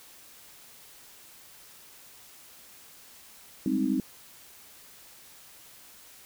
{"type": "chord", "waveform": "sine", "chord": "Ab major seventh", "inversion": "third", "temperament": "equal", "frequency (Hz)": [196, 207.7, 261.6, 311.1], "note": ["G3", "Ab3", "C4", "Eb4"], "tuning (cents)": [0, 0, 0, 0], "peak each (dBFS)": [-32, -32, -27, -29], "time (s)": [3.66, 4], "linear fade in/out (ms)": 2, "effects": ["white hiss -52 dBFS RMS until 6.25 s"]}